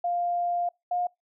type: tone pair in turn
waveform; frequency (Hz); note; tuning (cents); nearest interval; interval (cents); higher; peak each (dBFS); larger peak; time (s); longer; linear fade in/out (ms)
sine; 700 / 711.8; F5 / F5; +4 / +33; unison; 29; second; -24; neither; 0.04-0.69 / 0.91-1.07; first; 5
effects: noise-tail reverb RT60 0.2 s tail -26 dB re dry

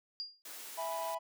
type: tone with exponential decay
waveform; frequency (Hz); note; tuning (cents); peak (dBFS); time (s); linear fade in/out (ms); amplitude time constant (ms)
sine; 4816; D8; +43; -34; 0.2-0.42; 0; 47
type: high-pass noise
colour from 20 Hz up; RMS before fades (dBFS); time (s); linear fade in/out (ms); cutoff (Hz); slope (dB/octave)
white; -47; 0.45-1.15; 5; 290; 24
type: chord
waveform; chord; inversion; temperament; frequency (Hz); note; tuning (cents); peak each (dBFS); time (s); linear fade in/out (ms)
triangle; E major; none; equal; 659.3 / 830.6 / 987.8; E5 / G#5 / B5; 0 / 0 / 0; -37 / -41 / -37; 0.77-1.19; 20
effects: none

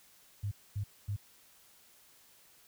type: tone bursts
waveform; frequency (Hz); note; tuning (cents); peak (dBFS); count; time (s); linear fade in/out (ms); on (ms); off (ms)
sine; 101.6; G#2; -38; -32; 3; 0.43-1.165; 10; 85; 240
effects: white hiss -62 dBFS RMS until 2.67 s

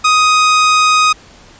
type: tone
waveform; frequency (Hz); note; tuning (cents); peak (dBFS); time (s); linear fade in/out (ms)
sawtooth; 1250; D#6; +8; -4; 0.04-1.13; 10
effects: pink hiss -41 dBFS RMS until 1.59 s + resampled to 16000 Hz

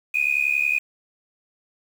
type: tone with amplitude modulation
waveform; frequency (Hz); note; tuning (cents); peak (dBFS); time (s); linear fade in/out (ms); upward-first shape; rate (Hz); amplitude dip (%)
sine; 2477; D#7; -8; -14; 0.14-0.79; 10; sine; 70.8; 95
effects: tanh soft clip ceiling -10 dBFS + 7-bit

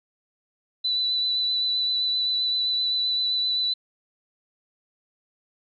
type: tone with vibrato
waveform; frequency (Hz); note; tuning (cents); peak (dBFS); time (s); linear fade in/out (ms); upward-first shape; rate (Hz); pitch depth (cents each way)
sine; 3981; B7; +13; -21; 0.84-3.74; 10; triangle; 7.7; 21
effects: MP3 96 kbps

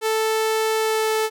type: tone with pitch glide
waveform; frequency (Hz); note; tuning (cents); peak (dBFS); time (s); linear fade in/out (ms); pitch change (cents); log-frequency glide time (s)
sawtooth; 440 to 437.5; A4 to A4; 0 to -10; -15; 0.01-1.3; 50; -10; 0.77-1.09
effects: none

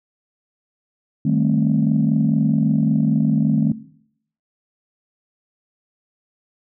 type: chord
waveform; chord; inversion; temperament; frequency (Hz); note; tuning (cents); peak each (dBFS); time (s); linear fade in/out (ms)
sine; A half-diminished seventh; second; equal with one note detuned; 155.56 / 196 / 220 / 265; Eb3 / G3 / A3 / C4; 0 / 0 / 0 / +22; -18 / -24 / -19 / -21; 1.25-3.72; 5
effects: noise-tail reverb RT60 0.7 s tail -18 dB re dry + tanh soft clip ceiling -7 dBFS

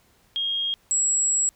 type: tone pair in turn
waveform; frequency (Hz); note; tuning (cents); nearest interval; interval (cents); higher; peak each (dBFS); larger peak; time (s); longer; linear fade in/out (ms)
sine; 3249 / 7727; G#7 / B8; -39 / -39; octave + minor third; 1500; second; -23 / -19; second; 0.36-0.74 / 0.91-1.49; second; 0
effects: pink hiss -61 dBFS RMS until 1.55 s

